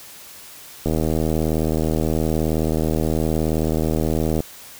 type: click train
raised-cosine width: 2 ms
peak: -8 dBFS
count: 281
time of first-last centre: 0.86-4.404 s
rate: 79 Hz
effects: white hiss -41 dBFS RMS until 4.79 s